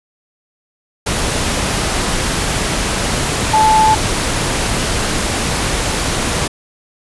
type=tone in noise; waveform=sine; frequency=870 Hz; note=A5; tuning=20 cents flat; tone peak=-8 dBFS; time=3.53-3.95 s; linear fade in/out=10 ms; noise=pink; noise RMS=-17 dBFS; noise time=1.06-6.48 s; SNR=+6 dB; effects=resampled to 24000 Hz